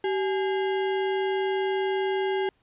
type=tone with sample-and-hold; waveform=sine; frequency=384.5 Hz; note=G4; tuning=33 cents flat; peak=-23 dBFS; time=0.04-2.49 s; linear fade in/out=2 ms; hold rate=1225 Hz; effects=pink hiss -68 dBFS RMS until 2.62 s + resampled to 8000 Hz